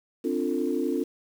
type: chord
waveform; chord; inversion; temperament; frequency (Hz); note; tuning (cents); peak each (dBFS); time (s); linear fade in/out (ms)
sine; D minor seventh; third; equal with one note detuned; 261.6 / 293.7 / 349.2 / 448.2; C4 / D4 / F4 / A4; 0 / 0 / 0 / +32; -29 / -29 / -29 / -31; 0.24-1.04; 10
effects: tanh soft clip ceiling -13 dBFS + 8-bit